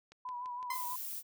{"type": "click train", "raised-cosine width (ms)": 0.2, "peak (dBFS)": -37, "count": 4, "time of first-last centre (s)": [0.12, 0.628], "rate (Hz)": 5.9}
{"type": "tone with vibrato", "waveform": "sine", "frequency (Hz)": 988, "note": "B5", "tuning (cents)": 0, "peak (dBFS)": -38, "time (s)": [0.25, 0.96], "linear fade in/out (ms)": 5, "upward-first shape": "sine", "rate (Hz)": 6.1, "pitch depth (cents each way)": 40}
{"type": "noise", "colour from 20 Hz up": "violet", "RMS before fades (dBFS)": -41, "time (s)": [0.7, 1.23], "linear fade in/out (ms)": 50}
{"type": "tone with exponential decay", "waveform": "30% pulse", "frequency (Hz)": 1032, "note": "C6", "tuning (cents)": -24, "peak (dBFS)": -30, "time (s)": [0.7, 0.88], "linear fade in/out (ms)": 5, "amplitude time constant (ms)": 38}
{"effects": []}